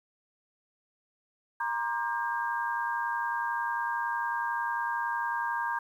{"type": "tone cluster", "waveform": "sine", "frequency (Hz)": [940, 1051, 1187, 1602], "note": ["A#5", "C6", "D6", "G6"], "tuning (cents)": [14, 7, 18, 37], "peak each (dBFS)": [-31, -38, -39, -33], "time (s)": [1.6, 5.79], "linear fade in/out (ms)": 5, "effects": ["10-bit"]}